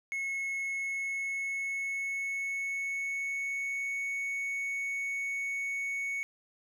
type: tone with pitch glide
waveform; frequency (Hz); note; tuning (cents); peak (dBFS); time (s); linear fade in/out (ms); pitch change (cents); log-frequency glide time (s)
triangle; 2184 to 2220; C#7 to C#7; -26 to +2; -30; 0.12-6.23; 0; +28; 0.59-3.99
effects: none